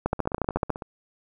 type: two click trains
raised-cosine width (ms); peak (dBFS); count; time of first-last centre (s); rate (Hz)
1; -20 / -9; 12 / 10; 0.13-0.822 / 0.06-0.703; 15.9 / 14
effects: none